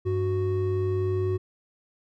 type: tone pair together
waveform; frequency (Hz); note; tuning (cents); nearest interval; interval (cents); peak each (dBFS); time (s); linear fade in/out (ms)
triangle; 98 / 370; G2 / F#4; 0 / 0; octave + major seventh; 2300; -24; 0.05-1.38; 20
effects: none